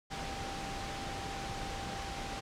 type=tone in noise; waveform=sine; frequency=788 Hz; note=G5; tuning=9 cents sharp; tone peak=-43 dBFS; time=0.1-2.41 s; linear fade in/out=20 ms; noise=pink; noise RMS=-40 dBFS; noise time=0.1-2.41 s; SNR=-6 dB; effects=low-pass 6000 Hz 12 dB/octave